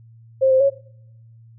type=tone with pitch steps; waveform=sine; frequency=530 / 523 / 552 Hz; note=C5 / C5 / C#5; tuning=+22 / -1 / -7 cents; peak=-12 dBFS; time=0.41-0.701 s; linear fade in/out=20 ms; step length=97 ms; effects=noise-tail reverb RT60 0.8 s tail -23 dB re dry + added 114 Hz sine -44 dBFS peak until 1.58 s